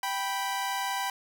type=tone pair together; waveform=sawtooth; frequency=782 / 985.3 Hz; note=G5 / B5; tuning=-4 / -4 cents; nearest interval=major third; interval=400 cents; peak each=-28 dBFS; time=0.03-1.1 s; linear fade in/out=2 ms; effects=none